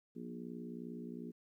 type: harmonic tone with a mistuned harmonic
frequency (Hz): 59.7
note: A#1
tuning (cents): +42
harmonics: 3 / 4 / 5 / 6 / 7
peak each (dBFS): -49 / -46 / -52 / -52 / -53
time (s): 0.15-1.32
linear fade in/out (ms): 20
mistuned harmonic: 3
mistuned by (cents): -29
effects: 13-bit